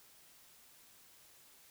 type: silence
effects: white hiss -62 dBFS RMS until 1.7 s